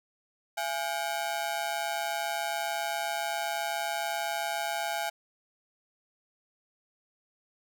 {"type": "ring-modulated tone", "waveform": "sawtooth", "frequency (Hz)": 754, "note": "F#5", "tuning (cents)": 32, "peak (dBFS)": -23, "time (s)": [0.57, 5.1], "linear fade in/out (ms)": 10, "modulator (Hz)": 73.7, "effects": []}